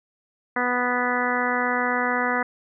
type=harmonic tone; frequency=246.9 Hz; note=B3; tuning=in tune; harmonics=1 / 2 / 3 / 4 / 5 / 6 / 7 / 8; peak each=-29 / -29 / -29 / -29 / -29 / -29 / -29 / -29 dBFS; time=0.56-2.43 s; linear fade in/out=5 ms; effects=none